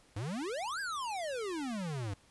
square exponential two-way sweep, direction up then down, 94 to 1668 to 94 Hz, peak -36 dBFS, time 0.16-2.14 s, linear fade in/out 5 ms, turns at 0.8 s, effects pink hiss -64 dBFS RMS until 2.3 s + resampled to 24000 Hz

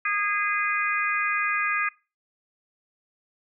harmonic tone, 410.7 Hz, G#4, 19 cents flat, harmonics 3 / 4 / 5 / 6, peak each -28 / -28 / -28 / -28 dBFS, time 0.05-1.89 s, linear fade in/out 5 ms, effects noise-tail reverb RT60 0.3 s tail -22 dB re dry

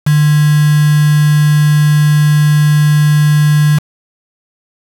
sine tone with quantisation, 150 Hz, D3, 37 cents sharp, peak -6 dBFS, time 0.06-3.79 s, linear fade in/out 10 ms, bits 3, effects none

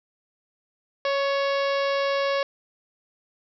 harmonic tone with a mistuned harmonic, 554.4 Hz, C#5, in tune, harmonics 1 / 2 / 3 / 4 / 5 / 6 / 7 / 8 / 9 / 10, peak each -23 / -29 / -33 / -35 / -37 / -39 / -40 / -41 / -42 / -43 dBFS, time 1.05-2.43 s, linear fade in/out 2 ms, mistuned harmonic 3, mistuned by +28 cents, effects none

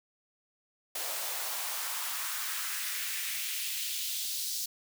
white noise with high-pass filter sweep, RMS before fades -35 dBFS, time 0.95-4.66 s, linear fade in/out 5 ms, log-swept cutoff 520 to 4800 Hz, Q 1.7, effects none

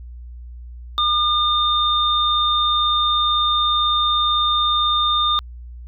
sine tone pair together, 1211 / 3629 Hz, D#6 / A#7, -47 / -47 cents, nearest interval octave + perfect fifth, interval 1900 cents, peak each -18 dBFS, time 0.98-5.39 s, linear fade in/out 0 ms, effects added 60 Hz sine -33 dBFS peak until 5.87 s

